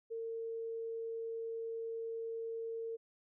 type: tone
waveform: sine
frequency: 455 Hz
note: A#4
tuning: 42 cents flat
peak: -38 dBFS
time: 0.1-2.97 s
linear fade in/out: 20 ms
effects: none